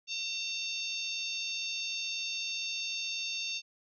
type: harmonic tone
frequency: 907 Hz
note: A#5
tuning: 48 cents flat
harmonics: 3 / 4 / 5 / 6 / 7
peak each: -37 / -39 / -41 / -43 / -44 dBFS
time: 0.07-3.62 s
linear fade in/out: 50 ms
effects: none